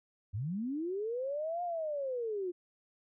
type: linear two-way sweep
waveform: sine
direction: up then down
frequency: 88.1 to 715 to 344.9 Hz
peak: -33 dBFS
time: 0.33-2.52 s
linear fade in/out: 20 ms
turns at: 1.63 s
effects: none